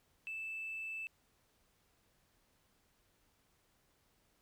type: tone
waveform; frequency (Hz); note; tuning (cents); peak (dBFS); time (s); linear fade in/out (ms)
triangle; 2637; E7; 0; -37; 0.27-1.07; 0
effects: tanh soft clip ceiling -37 dBFS + pink hiss -74 dBFS RMS until 4.41 s